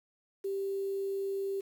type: tone with quantisation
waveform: sine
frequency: 392 Hz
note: G4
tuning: in tune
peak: -31 dBFS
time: 0.44-1.61 s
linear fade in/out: 10 ms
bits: 9
effects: none